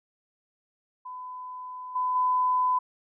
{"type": "tone with level steps", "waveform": "sine", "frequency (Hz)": 1006, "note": "B5", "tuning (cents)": 32, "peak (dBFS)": [-36, -24, -21], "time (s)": [1.05, 2.79], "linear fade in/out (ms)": 10, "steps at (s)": [1.95, 2.15], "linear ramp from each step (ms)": 10, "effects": []}